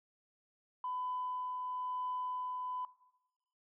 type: tone with tremolo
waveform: sine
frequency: 1003 Hz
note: B5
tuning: 26 cents sharp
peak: -34 dBFS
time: 0.84-2.85 s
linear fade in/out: 2 ms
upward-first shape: triangle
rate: 1 Hz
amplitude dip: 30%
effects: noise-tail reverb RT60 1.0 s tail -19 dB re dry + tanh soft clip ceiling -30 dBFS